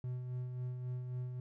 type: tone with tremolo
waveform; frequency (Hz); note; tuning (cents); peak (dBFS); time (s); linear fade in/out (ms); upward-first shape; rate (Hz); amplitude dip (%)
triangle; 125.3; B2; +25; -34; 0.04-1.4; 2; sine; 3.7; 40
effects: none